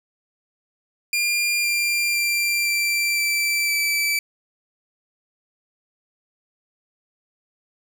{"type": "tone with pitch steps", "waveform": "sawtooth", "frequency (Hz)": [2400, 2383, 2367, 2351, 2334, 2318], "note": ["D7", "D7", "D7", "D7", "D7", "D7"], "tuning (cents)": [37, 25, 13, 1, -11, -23], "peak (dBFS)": -16, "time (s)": [1.13, 4.19], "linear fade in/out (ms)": 2, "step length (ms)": 510, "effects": []}